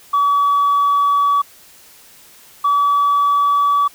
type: tone pair in turn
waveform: sine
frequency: 1140 / 1144.9 Hz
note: C#6 / D6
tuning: +48 / -44 cents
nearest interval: unison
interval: 8 cents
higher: second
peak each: -10 dBFS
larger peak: neither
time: 0.13-1.42 / 2.64-3.88 s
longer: first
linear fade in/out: 10 ms
effects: tanh soft clip ceiling -9 dBFS + white hiss -45 dBFS RMS until 3.94 s